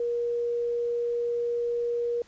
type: tone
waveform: sine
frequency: 475.2 Hz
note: A#4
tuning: 33 cents sharp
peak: -25 dBFS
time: 0-2.22 s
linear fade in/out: 2 ms
effects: pink hiss -58 dBFS RMS until 2.27 s + resampled to 16000 Hz